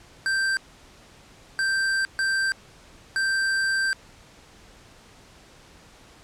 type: tone bursts at uneven times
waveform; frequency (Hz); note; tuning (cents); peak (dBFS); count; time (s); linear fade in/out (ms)
square; 1568; G6; 0; -22; 4; 0.26-0.57 / 1.59-2.05 / 2.19-2.52 / 3.16-3.93; 0
effects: pink hiss -51 dBFS RMS until 6.23 s + low-pass 8000 Hz 12 dB/octave